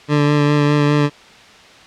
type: tone with vibrato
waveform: 20% pulse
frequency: 146.83 Hz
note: D3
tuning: in tune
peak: -7 dBFS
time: 0.08-1.1 s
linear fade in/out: 50 ms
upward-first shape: sine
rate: 4.9 Hz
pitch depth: 16 cents each way
effects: white hiss -42 dBFS RMS until 1.86 s + low-pass 4000 Hz 12 dB/octave